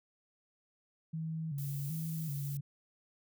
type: tone with vibrato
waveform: sine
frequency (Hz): 150.7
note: D3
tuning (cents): +45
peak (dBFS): -35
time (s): 1.13-2.61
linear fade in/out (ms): 10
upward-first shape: square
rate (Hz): 1.3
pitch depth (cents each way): 110
type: noise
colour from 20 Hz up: violet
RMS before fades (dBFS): -47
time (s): 1.58-2.57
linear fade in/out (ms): 2
effects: none